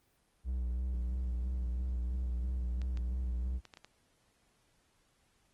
triangle tone with vibrato, 61.74 Hz, B1, in tune, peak -30 dBFS, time 0.44-3.61 s, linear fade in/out 50 ms, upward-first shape sine, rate 3 Hz, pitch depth 45 cents each way
clicks, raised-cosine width 0.2 ms, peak -33 dBFS, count 6, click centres 2.817 / 2.973 / 3.653 / 3.738 / 3.772 / 3.846 s
effects pink hiss -72 dBFS RMS until 5.53 s + Opus 24 kbps

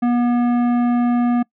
triangle tone with tanh clipping, 241.5 Hz, B3, 39 cents flat, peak -16 dBFS, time 0.02-1.43 s, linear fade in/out 10 ms, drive 17 dB, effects noise-tail reverb RT60 0.1 s tail -24 dB re dry

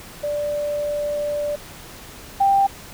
sine tone pair in turn, 587.3 / 789.1 Hz, D5 / G5, 0 / +11 cents, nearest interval perfect fourth, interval 511 cents, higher second, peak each -21 / -13 dBFS, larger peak second, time 0.23-1.56 / 2.4-2.67 s, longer first, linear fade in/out 10 ms, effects pink hiss -40 dBFS RMS until 2.93 s

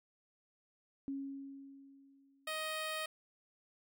sine tone with exponential decay, 274.7 Hz, C#4, 16 cents flat, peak -36 dBFS, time 1.08-2.74 s, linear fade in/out 0 ms, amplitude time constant 360 ms
10% pulse tone, 626 Hz, D#5, 10 cents sharp, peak -29 dBFS, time 2.47-3.06 s, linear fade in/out 5 ms
effects none

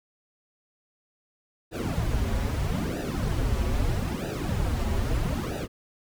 brown noise with flanger, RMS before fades -27 dBFS, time 1.71-5.68 s, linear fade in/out 50 ms, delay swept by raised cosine 0.91 to 6.71 ms, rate 0.78 Hz, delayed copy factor -0.95, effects none

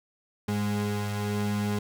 35% pulse tone pair together, 103.69 / 206.3 Hz, G#2 / G#3, -2 / -11 cents, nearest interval octave, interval 1191 cents, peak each -28 dBFS, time 0.48-1.79 s, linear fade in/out 5 ms, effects none

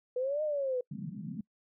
sine exponential two-way sweep, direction up then down, 489.8 to 621 to 489.8 Hz, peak -29 dBFS, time 0.16-0.81 s, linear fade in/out 5 ms, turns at 0.43 s
pink band-pass noise, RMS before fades -40 dBFS, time 0.91-1.41 s, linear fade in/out 5 ms, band 150 to 230 Hz, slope 48 dB/octave
effects noise-tail reverb RT60 0.1 s tail -26 dB re dry

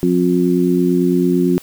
harmonic tone, 89 Hz, F2, 33 cents sharp, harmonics 2 / 3 / 4, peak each -16 / -16 / -16 dBFS, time 0.03-1.58 s, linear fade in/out 0 ms, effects white hiss -42 dBFS RMS until 1.62 s

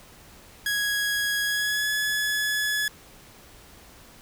sawtooth tone with pitch glide, 1661.2 to 1702 Hz, G#6 to G#6, 0 to +42 cents, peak -20 dBFS, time 0.66-2.88 s, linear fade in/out 2 ms, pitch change +42 cents, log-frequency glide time 1.44-1.9 s, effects pink hiss -50 dBFS RMS until 4.21 s

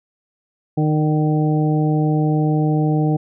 harmonic tone with a mistuned harmonic, 153.4 Hz, D#3, 24 cents flat, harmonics 1 / 2 / 3 / 4 / 5, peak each -16 / -20 / -26 / -31 / -27 dBFS, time 0.77-3.17 s, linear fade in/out 10 ms, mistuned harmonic 4, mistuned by -27 cents, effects none

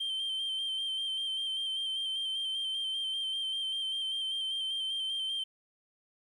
sine tone with vibrato, 3136 Hz, G7, in tune, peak -29 dBFS, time 0-5.44 s, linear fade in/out 10 ms, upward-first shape square, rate 5.1 Hz, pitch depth 23 cents each way, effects tanh soft clip ceiling -30 dBFS + 11-bit

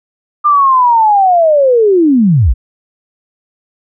sine linear sweep, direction down, 1208 to 42.48 Hz, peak -5 dBFS, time 0.44-2.54 s, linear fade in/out 20 ms, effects none

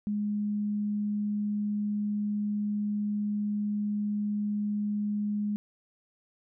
sine tone, 207.7 Hz, G#3, in tune, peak -27 dBFS, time 0.07-5.56 s, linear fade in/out 0 ms, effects none

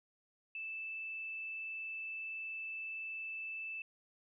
sine tone with frequency modulation, 2637 Hz, E7, in tune, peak -40 dBFS, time 0.55-3.82 s, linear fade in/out 2 ms, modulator 21.5 Hz, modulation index 0.33, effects none

